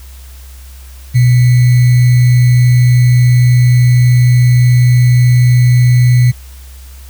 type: tone with sample-and-hold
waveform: sine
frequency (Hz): 123.47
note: B2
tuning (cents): 0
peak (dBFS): -4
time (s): 1.14-6.32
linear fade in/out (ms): 20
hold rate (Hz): 2100
effects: added 65 Hz sine -30 dBFS peak until 7.09 s + white hiss -41 dBFS RMS until 7.09 s